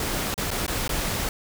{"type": "noise with dropouts", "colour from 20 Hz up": "pink", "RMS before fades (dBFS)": -27, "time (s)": [0, 1.29], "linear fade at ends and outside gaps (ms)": 2, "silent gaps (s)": [[0.342, 0.378], [0.506, 0.513], [0.665, 0.679], [0.879, 0.892]], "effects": []}